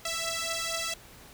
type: beating tone pair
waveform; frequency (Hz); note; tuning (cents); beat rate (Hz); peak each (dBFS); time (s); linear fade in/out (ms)
5% pulse; 659.3 / 663.6; E5 / E5; 0 / +11; 4.3; -22; 0.05-0.94; 5
effects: pink hiss -51 dBFS RMS until 1.33 s